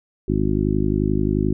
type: harmonic tone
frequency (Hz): 51.4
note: G#1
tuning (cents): -17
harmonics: 1 / 2 / 3 / 4 / 5 / 6 / 7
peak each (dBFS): -25 / -25 / -25 / -25 / -25 / -25 / -25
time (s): 0.28-1.53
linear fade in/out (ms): 5
effects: none